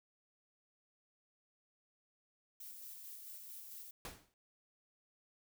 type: noise with tremolo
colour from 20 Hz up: violet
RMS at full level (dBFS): -50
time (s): 2.6-3.91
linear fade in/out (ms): 5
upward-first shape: square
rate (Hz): 4.5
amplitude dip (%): 25
type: noise with exponential decay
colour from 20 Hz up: pink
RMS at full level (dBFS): -44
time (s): 4.05-4.34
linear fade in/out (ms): 1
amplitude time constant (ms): 62
effects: none